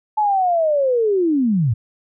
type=linear sweep; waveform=sine; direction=down; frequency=867 to 101 Hz; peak=-14 dBFS; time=0.17-1.74 s; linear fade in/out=10 ms; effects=none